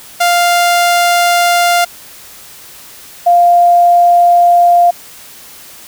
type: tone pair in turn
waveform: sawtooth / sine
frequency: 698.5 / 698.5 Hz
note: F5 / F5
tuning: 0 / 0 cents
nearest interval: unison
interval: 0 cents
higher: neither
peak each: -4 dBFS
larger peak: neither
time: 0.2-1.85 / 3.26-4.91 s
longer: neither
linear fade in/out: 10 ms
effects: white hiss -35 dBFS RMS until 5.87 s